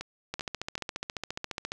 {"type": "two click trains", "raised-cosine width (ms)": 0.2, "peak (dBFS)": [-16, -19], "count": [21, 3], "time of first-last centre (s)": [[0.34, 1.719], [0.01, 0.779]], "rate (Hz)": [14.5, 2.6], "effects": []}